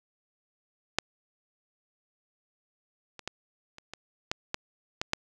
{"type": "clicks", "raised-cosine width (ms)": 0.2, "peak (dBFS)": [-6, -25, -16, -28, -22, -11, -12, -12, -8], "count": 9, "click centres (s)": [0.986, 3.193, 3.276, 3.784, 3.936, 4.315, 4.544, 5.015, 5.134], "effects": []}